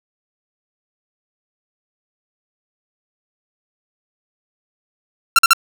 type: tone bursts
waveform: sawtooth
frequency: 1363 Hz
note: F6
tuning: 43 cents flat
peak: -3 dBFS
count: 3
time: 5.36-5.533 s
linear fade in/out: 2 ms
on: 27 ms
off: 46 ms
effects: none